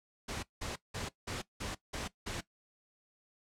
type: noise bursts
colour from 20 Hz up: pink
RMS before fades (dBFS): -39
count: 7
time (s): 0.28-2.41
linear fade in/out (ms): 10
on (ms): 150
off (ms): 180
effects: noise-tail reverb RT60 0.1 s tail -17 dB re dry + low-pass 8000 Hz 12 dB/octave